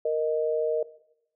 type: tone pair together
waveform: sine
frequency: 466.2 / 622.3 Hz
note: A#4 / D#5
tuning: 0 / 0 cents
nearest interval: perfect fourth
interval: 500 cents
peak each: -25 / -27 dBFS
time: 0.05-0.83 s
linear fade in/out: 5 ms
effects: noise-tail reverb RT60 0.8 s tail -19 dB re dry